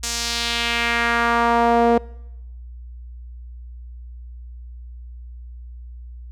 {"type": "tone with band-pass filter sweep", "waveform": "sawtooth", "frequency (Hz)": 234.8, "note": "A#3", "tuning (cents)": 13, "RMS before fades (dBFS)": -19, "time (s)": [0.03, 1.98], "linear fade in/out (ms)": 5, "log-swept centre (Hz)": [6800, 520], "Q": 1.7, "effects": ["noise-tail reverb RT60 0.9 s tail -24 dB re dry", "added 60 Hz sine -34 dBFS peak until 6.31 s"]}